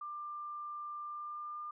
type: tone with pitch glide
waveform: sine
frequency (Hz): 1190 to 1201.7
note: D6 to D6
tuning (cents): +22 to +39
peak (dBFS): -40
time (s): 0.01-1.71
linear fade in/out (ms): 5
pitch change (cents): +17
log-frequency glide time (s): 1.02-1.57
effects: none